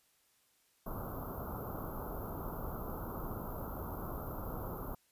pink band-stop noise, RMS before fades -41 dBFS, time 0.86-4.95 s, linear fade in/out 5 ms, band 1400 to 12000 Hz, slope 96 dB/octave, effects white hiss -72 dBFS RMS until 5.11 s + resampled to 32000 Hz

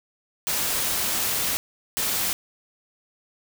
white noise bursts at uneven times, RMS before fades -25 dBFS, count 2, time 0.47-1.57 / 1.97-2.33 s, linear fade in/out 0 ms, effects none

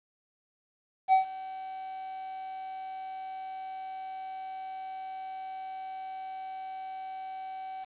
triangle tone with ADSR envelope, 760 Hz, F#5, 46 cents sharp, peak -15 dBFS, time 1.08-7.85 s, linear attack 47 ms, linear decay 120 ms, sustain -20 dB, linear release 17 ms, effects resampled to 8000 Hz + 9-bit

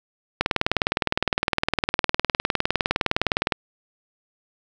click train, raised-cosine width 0.3 ms, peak -3 dBFS, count 62, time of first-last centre 0.41-3.522 s, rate 19.6 Hz, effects none

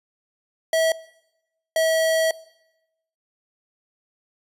square tone pair in turn, 648 / 645.5 Hz, E5 / E5, -30 / -37 cents, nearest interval unison, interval 7 cents, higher first, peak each -18 dBFS, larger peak neither, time 0.73-0.92 / 1.76-2.31 s, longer second, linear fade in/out 2 ms, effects noise-tail reverb RT60 0.9 s tail -21 dB re dry + resampled to 32000 Hz

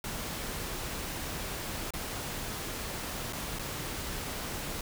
pink noise with dropouts, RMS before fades -37 dBFS, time 0.04-4.81 s, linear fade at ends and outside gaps 2 ms, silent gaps 1.906-1.936 / 3.326-3.331 / 3.588-3.593 s, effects none

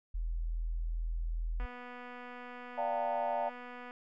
sine tone, 41.2 Hz, E1, in tune, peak -32 dBFS, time 0.14-1.66 s, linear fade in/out 10 ms
click train, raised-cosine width 0.5 ms, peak -33 dBFS, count 569, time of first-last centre 1.6-3.909 s, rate 246 Hz
sine chord, G minor seventh, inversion second, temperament equal with one note detuned, 587.3 / 698.5 / 784 / 908.4 Hz, D5 / F5 / G5 / Bb5, 0 / 0 / 0 / -45 cents, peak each -36 / -35 / -38 / -37 dBFS, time 2.77-3.5 s, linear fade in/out 20 ms
effects none

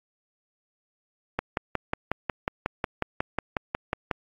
click train, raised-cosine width 0.5 ms, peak -10 dBFS, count 16, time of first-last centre 1.39-4.112 s, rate 5.51 Hz, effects AAC 64 kbps

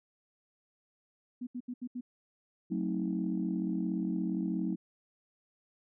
sine tone bursts, 246.9 Hz, B3, in tune, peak -35 dBFS, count 5, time 1.41-2.01 s, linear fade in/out 10 ms, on 60 ms, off 75 ms
sine chord, F# diminished seventh, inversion none, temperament just, 185 / 222 / 266.4 / 319.7 Hz, F#3 / A3 / C4 / Eb4, 0 / +16 / +31 / +47 cents, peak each -33 / -36 / -38 / -35 dBFS, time 2.7-4.76 s, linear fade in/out 20 ms
effects tanh soft clip ceiling -21 dBFS

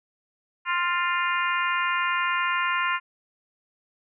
harmonic tone with a mistuned harmonic, 349.2 Hz, F4, in tune, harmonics 3 / 4 / 5 / 6 / 7 / 8, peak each -26 / -28 / -30 / -32 / -33 / -34 dBFS, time 0.65-3 s, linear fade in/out 50 ms, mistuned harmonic 5, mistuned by +31 cents, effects none

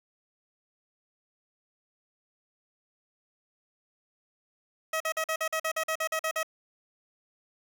15% pulse tone bursts, 638 Hz, D#5, 43 cents sharp, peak -21 dBFS, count 13, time 4.93-6.431 s, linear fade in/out 5 ms, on 73 ms, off 46 ms, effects none

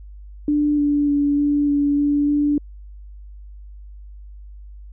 sine tone with pitch steps, 295.2 / 290.4 / 287.3 / 290.2 / 287.1 / 289.5 / 292.1 Hz, D4 / D4 / D4 / D4 / D4 / D4 / D4, +9 / -19 / -38 / -21 / -39 / -25 / -9 cents, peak -15 dBFS, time 0.48-2.58 s, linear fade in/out 2 ms, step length 300 ms, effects added 50 Hz sine -36 dBFS peak until 4.92 s

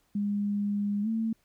sine tone with pitch glide, 204.1 to 223.9 Hz, G#3 to A3, -30 to +30 cents, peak -26 dBFS, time 0.15-1.33 s, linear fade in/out 5 ms, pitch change +160 cents, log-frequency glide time 1.02-1.08 s, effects pink hiss -70 dBFS RMS until 1.44 s

